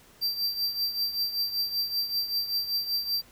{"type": "tone with tremolo", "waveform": "square", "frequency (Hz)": 4699, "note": "D8", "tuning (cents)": 0, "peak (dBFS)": -24, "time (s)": [0.21, 3.22], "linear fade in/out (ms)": 20, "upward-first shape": "triangle", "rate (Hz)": 5.2, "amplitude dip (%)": 75, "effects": ["pink hiss -56 dBFS RMS until 3.31 s"]}